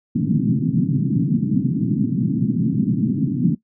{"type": "band-pass noise", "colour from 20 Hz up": "pink", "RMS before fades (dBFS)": -19, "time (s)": [0.15, 3.55], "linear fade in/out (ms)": 5, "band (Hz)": [130, 280], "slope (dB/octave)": 48, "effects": ["noise-tail reverb RT60 0.1 s tail -18 dB re dry"]}